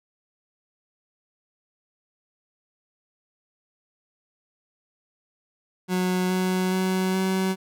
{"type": "tone with pitch steps", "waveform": "30% pulse", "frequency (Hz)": [183.1, 185.01, 186.95, 188.9], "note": ["F#3", "F#3", "F#3", "F#3"], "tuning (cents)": [-18, 0, 18, 36], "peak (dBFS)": -19, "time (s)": [5.88, 7.56], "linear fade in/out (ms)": 50, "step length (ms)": 420, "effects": []}